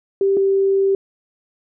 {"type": "tone pair in turn", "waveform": "sine", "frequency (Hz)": [392, 390.3], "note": ["G4", "G4"], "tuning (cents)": [0, -8], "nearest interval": "unison", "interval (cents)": 8, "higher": "first", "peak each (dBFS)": -13, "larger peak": "neither", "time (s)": [[0.21, 0.37], [0.37, 0.95]], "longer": "second", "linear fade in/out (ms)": 2, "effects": []}